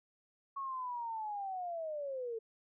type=linear sweep; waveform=sine; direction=down; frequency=1108.7 to 440.9 Hz; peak=-37 dBFS; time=0.56-2.39 s; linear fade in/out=10 ms; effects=none